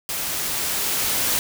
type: noise with level ramp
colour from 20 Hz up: white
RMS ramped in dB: -27 to -21 dBFS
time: 0.09-1.39 s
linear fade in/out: 0 ms
effects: none